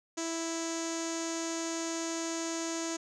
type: tone with low-pass filter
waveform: sawtooth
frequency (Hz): 329.6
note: E4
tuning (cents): 0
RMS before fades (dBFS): -35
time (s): 0.17-2.97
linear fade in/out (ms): 10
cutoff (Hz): 6700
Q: 6.8
effects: none